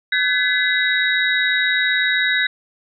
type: tone cluster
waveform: sine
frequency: 1525 / 1703 / 2012 / 3813 Hz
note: G6 / G#6 / B6 / A#7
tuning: -48 / +43 / +32 / +38 cents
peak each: -21 dBFS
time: 0.12-2.47 s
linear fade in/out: 5 ms
effects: none